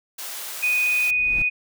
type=high-pass noise; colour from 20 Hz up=white; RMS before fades=-33 dBFS; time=0.18-1.11 s; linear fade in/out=10 ms; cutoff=540 Hz; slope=12 dB/octave
type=tone; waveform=sine; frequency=2484 Hz; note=D#7; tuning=3 cents flat; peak=-18 dBFS; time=0.62-1.5 s; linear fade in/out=20 ms
type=noise with exponential growth; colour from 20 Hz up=brown; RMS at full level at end=-29 dBFS; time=0.91-1.42 s; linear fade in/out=1 ms; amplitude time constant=110 ms
effects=none